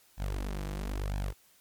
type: tone with flanger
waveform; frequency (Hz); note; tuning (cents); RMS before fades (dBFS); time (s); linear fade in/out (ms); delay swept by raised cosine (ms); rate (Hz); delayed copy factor
sawtooth; 49; G1; 0; -34; 0.17-1.34; 50; 1.2 to 6.1; 1; +0.85
effects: white hiss -63 dBFS RMS until 1.6 s + MP3 96 kbps